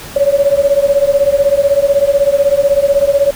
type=beating tone pair; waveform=sine; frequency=554.4 / 570.4 Hz; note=C#5 / C#5; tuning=0 / +49 cents; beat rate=16 Hz; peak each=-11 dBFS; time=0.16-3.31 s; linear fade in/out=5 ms; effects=pink hiss -30 dBFS RMS until 3.35 s